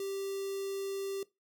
square tone with notch filter, 392 Hz, G4, in tune, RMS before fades -37 dBFS, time 0-1.23 s, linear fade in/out 2 ms, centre 1500 Hz, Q 0.63, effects noise-tail reverb RT60 0.2 s tail -19 dB re dry

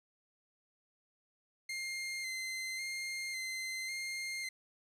sawtooth tone with vibrato, 2093 Hz, C7, in tune, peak -34 dBFS, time 1.69-4.49 s, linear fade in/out 5 ms, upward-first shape square, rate 0.91 Hz, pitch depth 20 cents each way, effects low-pass 10000 Hz 12 dB/octave + 12-bit

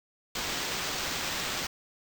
blue noise with sample-and-hold, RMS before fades -33 dBFS, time 0.35-1.67 s, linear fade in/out 5 ms, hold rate 11025 Hz, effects none

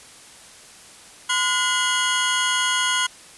25% pulse tone cluster, 1020 / 1443 / 3292 Hz, C6 / F#6 / G#7, -44 / -44 / -16 cents, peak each -20 / -19 / -21 dBFS, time 1.29-3.07 s, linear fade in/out 10 ms, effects white hiss -45 dBFS RMS until 3.37 s + resampled to 24000 Hz

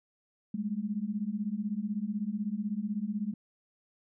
sine beating tone pair, 199.4 / 215.4 Hz, G3 / A3, +30 / -37 cents, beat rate 16 Hz, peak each -34 / -33 dBFS, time 0.54-3.34 s, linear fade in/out 5 ms, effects none

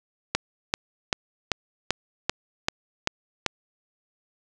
click train, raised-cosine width 0.2 ms, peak -4 dBFS, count 9, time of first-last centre 0.35-3.463 s, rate 2.57 Hz, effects resampled to 24000 Hz + 7-bit

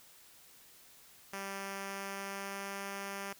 5% pulse tone with pitch glide, 196.3 to 197.78 Hz, G3 to G3, +3 to +16 cents, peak -28 dBFS, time 1.33-3.33 s, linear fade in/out 2 ms, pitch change +13 cents, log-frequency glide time 1.75-2.88 s, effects white hiss -59 dBFS RMS until 3.39 s

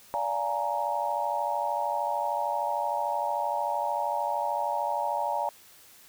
sine chord, Bb dominant seventh, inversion first, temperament just, 582.7 / 699.2 / 839.1 / 932.3 Hz, D5 / F5 / Ab5 / Bb5, -14 / +2 / +18 / 0 cents, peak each -33 / -34 / -31 / -30 dBFS, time 0.14-5.49 s, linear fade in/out 0 ms, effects white hiss -54 dBFS RMS until 6.08 s

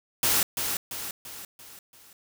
white noise with echo, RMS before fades -23 dBFS, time 0.23-0.43 s, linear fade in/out 2 ms, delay 340 ms, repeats 5, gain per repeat -6 dB, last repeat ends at 2.13 s, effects none

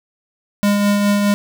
square tone with tremolo, 203.9 Hz, G#3, 32 cents flat, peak -12 dBFS, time 0.63-1.34 s, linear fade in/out 0 ms, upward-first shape triangle, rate 4.8 Hz, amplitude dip 35%, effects none

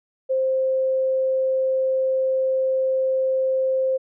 sine tone, 525 Hz, C5, 6 cents sharp, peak -18 dBFS, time 0.29-3.98 s, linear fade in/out 20 ms, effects none

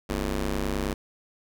15% pulse ring-modulated tone, 99.1 Hz, G2, 19 cents sharp, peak -17 dBFS, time 0.09-0.94 s, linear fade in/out 10 ms, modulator 134 Hz, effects none

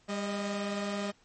sawtooth tone pair together, 200.8 / 621 Hz, G3 / D#5, +42 / -3 cents, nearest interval octave + minor sixth, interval 1955 cents, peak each -29 / -33 dBFS, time 0.08-1.12 s, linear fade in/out 20 ms, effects pink hiss -65 dBFS RMS until 1.24 s + MP3 32 kbps

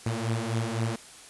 sawtooth beating tone pair, 112 / 115.9 Hz, A2 / A#2, +31 / -10 cents, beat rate 3.9 Hz, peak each -26 dBFS, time 0.06-0.96 s, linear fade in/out 5 ms, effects white hiss -48 dBFS RMS until 1.29 s + resampled to 24000 Hz

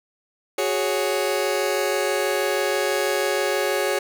sawtooth chord, F# suspended second, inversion none, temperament just, 370 / 416.2 / 555 Hz, F#4 / G#4 / C#5, 0 / +4 / +2 cents, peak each -22 / -21 / -20 dBFS, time 0.58-3.99 s, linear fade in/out 5 ms, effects none

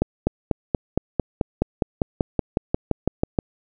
accelerating click train, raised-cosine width 2 ms, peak -5 dBFS, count 18, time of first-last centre 0.02-3.388 s, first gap 250 ms, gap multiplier 0.97, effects none

